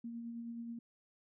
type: tone with tremolo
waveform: sine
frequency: 233.3 Hz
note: A#3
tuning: 2 cents sharp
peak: -40 dBFS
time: 0.04-0.79 s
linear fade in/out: 5 ms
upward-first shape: sine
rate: 9.4 Hz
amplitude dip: 30%
effects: none